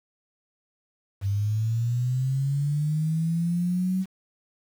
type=linear sweep; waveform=sine; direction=up; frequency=97 to 190 Hz; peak=-22 dBFS; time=1.21-4.06 s; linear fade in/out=50 ms; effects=8-bit